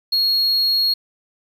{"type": "tone", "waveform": "sine", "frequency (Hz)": 4301, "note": "C8", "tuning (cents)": 47, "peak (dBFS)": -12, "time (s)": [0.12, 0.94], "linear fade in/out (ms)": 10, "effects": ["tanh soft clip ceiling -14 dBFS", "8-bit"]}